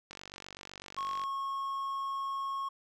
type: click train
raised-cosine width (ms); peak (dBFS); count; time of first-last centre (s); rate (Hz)
0.2; -27; 55; 0.11-1.237; 47.9
type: tone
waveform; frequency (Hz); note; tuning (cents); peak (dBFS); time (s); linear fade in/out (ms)
triangle; 1092; C#6; -26; -31; 0.97-2.69; 10
effects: none